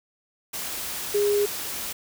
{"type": "tone in noise", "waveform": "sine", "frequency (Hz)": 410.1, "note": "G#4", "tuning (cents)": -22, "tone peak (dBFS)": -19, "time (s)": [1.14, 1.46], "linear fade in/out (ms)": 10, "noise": "white", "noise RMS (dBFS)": -32, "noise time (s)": [0.53, 1.93], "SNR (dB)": 10, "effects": []}